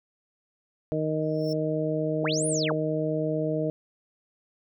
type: harmonic tone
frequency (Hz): 155.56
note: D#3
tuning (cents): 0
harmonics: 1 / 2 / 3 / 4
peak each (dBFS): -30 / -30 / -30 / -30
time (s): 0.92-3.7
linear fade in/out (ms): 0
type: tone with exponential growth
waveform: square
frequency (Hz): 5390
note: E8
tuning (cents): +38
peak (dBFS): -35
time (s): 1.22-1.53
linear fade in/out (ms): 1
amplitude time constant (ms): 66
type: linear two-way sweep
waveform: sine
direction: up then down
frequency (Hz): 158 to 10000 to 158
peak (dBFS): -28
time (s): 2.23-2.73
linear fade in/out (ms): 5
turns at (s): 2.47
effects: none